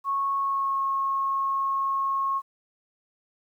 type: tone with pitch glide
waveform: sine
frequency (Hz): 1101 to 1089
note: C#6 to C#6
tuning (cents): -12 to -31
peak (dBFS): -23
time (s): 0.04-2.42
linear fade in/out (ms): 50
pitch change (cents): -19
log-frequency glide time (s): 0.38-0.81
effects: 10-bit